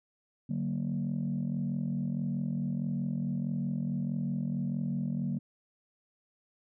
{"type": "chord", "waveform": "sine", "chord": "D augmented", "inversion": "none", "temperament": "equal with one note detuned", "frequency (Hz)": [146.83, 188.45, 233.1], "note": ["D3", "F#3", "A#3"], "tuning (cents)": [0, 32, 0], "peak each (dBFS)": -33, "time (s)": [0.49, 5.39], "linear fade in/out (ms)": 10, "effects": ["tanh soft clip ceiling -24 dBFS"]}